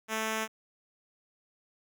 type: tone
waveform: 5% pulse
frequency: 220 Hz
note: A3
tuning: in tune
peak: -19 dBFS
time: 0.08-0.48 s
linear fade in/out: 50 ms
effects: none